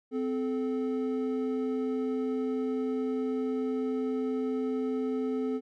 triangle tone pair together, 258 / 433.4 Hz, C4 / A4, -24 / -26 cents, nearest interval major sixth, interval 898 cents, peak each -28 / -30 dBFS, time 0.11-5.61 s, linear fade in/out 50 ms, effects none

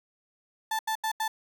35% pulse tone bursts, 880 Hz, A5, in tune, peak -25 dBFS, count 4, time 0.71-1.28 s, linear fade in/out 5 ms, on 81 ms, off 82 ms, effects none

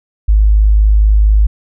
sine tone, 52.2 Hz, G#1, 10 cents sharp, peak -5 dBFS, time 0.28-1.47 s, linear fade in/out 10 ms, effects none

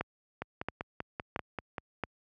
two click trains, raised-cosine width 0.5 ms, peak -20 / -17 dBFS, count 8 / 4, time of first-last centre 0.42-1.782 / 0.01-2.037 s, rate 5.14 / 1.48 Hz, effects high-pass 60 Hz 12 dB/octave

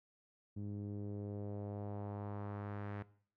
sawtooth tone with low-pass filter sweep, 102.2 Hz, G#2, 27 cents flat, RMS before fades -44 dBFS, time 0.56-3.03 s, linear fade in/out 10 ms, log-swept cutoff 260 to 1800 Hz, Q 1.6, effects noise-tail reverb RT60 0.5 s tail -18 dB re dry

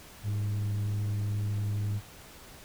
sine tone with frequency modulation, 103.83 Hz, G#2, in tune, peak -25 dBFS, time 0.23-2.01 s, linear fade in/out 50 ms, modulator 91.6 Hz, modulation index 0.28, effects tanh soft clip ceiling -27 dBFS + pink hiss -50 dBFS RMS until 2.64 s

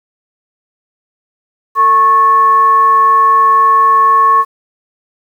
sine tone with frequency modulation, 1100 Hz, C#6, 14 cents flat, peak -5 dBFS, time 1.75-4.45 s, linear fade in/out 50 ms, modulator 649 Hz, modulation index 0.23, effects 7-bit

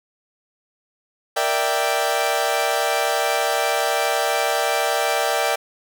sawtooth chord, E half-diminished seventh, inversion second, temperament equal, 466.2 / 587.3 / 659.3 / 784 Hz, Bb4 / D5 / E5 / G5, 0 / 0 / 0 / 0 cents, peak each -23 / -20 / -21 / -19 dBFS, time 1.36-5.56 s, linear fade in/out 10 ms, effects none

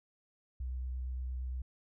sine tone with vibrato, 63.3 Hz, B1, 43 cents sharp, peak -35 dBFS, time 0.6-1.62 s, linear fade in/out 5 ms, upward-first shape sine, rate 8.7 Hz, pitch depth 15 cents each way, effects none

